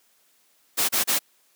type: noise bursts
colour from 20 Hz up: white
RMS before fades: -22 dBFS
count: 3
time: 0.77-1.192 s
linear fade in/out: 20 ms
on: 120 ms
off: 31 ms
effects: white hiss -63 dBFS RMS until 1.55 s + high-pass 200 Hz 12 dB/octave